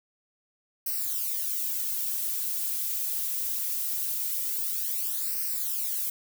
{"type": "noise with flanger", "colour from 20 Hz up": "violet", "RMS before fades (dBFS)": -30, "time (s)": [0.86, 6.1], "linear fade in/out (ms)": 5, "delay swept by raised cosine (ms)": [0.28, 4.38], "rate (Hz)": 0.22, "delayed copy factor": -0.85, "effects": []}